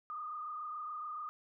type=tone with frequency modulation; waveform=sine; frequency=1222 Hz; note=D#6; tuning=32 cents flat; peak=-39 dBFS; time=0.1-1.29 s; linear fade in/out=0 ms; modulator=27 Hz; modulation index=1.3; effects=none